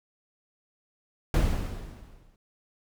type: noise with exponential decay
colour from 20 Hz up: brown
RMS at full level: -20 dBFS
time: 1.34-2.36 s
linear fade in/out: 2 ms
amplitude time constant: 220 ms
effects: none